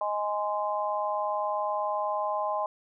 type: chord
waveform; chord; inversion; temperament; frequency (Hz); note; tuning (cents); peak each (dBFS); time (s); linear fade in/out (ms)
sine; Ab major; second; just; 623 / 830.6 / 1038.3; Eb5 / Ab5 / C6; +2 / 0 / -14; -31; 0.01-2.66; 2
effects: none